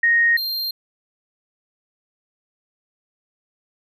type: tone pair in turn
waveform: sine / square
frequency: 1864.7 / 4186 Hz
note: A#6 / C8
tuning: 0 / 0 cents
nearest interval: octave + major second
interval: 1400 cents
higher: second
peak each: -13 / -23 dBFS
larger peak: first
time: 0.03-0.37 / 0.37-0.71 s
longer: neither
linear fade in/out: 5 ms
effects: none

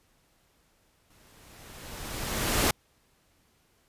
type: noise with exponential growth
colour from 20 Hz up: pink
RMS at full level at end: -22 dBFS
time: 1.1-2.71 s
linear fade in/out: 5 ms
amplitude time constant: 350 ms
effects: pink hiss -67 dBFS RMS until 3.88 s + resampled to 32000 Hz

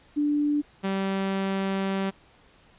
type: tone pair in turn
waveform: sine / sawtooth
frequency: 293.7 / 193.77 Hz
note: D4 / G3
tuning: 0 / -20 cents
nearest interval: perfect fifth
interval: 720 cents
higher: first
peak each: -21 dBFS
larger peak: neither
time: 0.16-0.62 / 0.83-2.11 s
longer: second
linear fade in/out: 20 ms
effects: pink hiss -57 dBFS RMS until 2.78 s + resampled to 8000 Hz

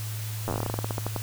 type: slowing click train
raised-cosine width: 1 ms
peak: -15 dBFS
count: 19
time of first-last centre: 0.48-1.163 s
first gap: 9 ms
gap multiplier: 1.15
effects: added 108 Hz sine -31 dBFS peak until 1.22 s + white hiss -40 dBFS RMS until 1.22 s

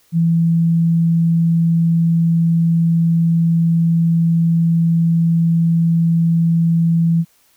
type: tone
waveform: sine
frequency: 166.4 Hz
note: E3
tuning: 17 cents sharp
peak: -11 dBFS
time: 0.12-7.25 s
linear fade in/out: 50 ms
effects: white hiss -56 dBFS RMS until 7.56 s

